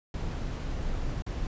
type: noise with dropouts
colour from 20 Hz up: brown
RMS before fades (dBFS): -32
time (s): 0.14-1.47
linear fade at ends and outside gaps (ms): 2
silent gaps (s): 1.222-1.264
effects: resampled to 16000 Hz